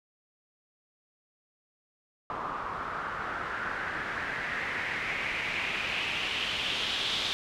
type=noise with low-pass filter sweep; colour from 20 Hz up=white; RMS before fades=-33 dBFS; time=2.3-7.33 s; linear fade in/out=0 ms; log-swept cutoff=1100 to 3600 Hz; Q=3.6; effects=none